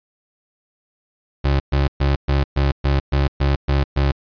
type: tone bursts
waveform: 30% pulse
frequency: 69.6 Hz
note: C#2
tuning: 8 cents sharp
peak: -12 dBFS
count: 10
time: 1.44-4.12 s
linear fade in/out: 10 ms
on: 160 ms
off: 120 ms
effects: resampled to 11025 Hz